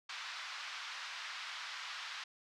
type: band-pass noise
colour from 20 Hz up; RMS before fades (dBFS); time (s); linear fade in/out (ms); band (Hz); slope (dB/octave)
pink; -45; 0.09-2.24; 5; 1100 to 5100; 24
effects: none